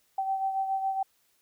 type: beating tone pair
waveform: sine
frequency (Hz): 772 / 779.2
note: G5 / G5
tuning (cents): -27 / -11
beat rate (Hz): 7.2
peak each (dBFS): -27 / -36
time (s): 0.18-1.03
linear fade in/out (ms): 5
effects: white hiss -69 dBFS RMS until 1.41 s